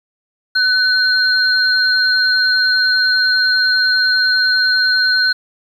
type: tone pair together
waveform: sine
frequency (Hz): 1500 / 4195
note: F#6 / C8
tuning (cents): +23 / +4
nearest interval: octave + tritone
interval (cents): 1781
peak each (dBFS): -13 / -15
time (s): 0.55-5.33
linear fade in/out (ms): 10
effects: 7-bit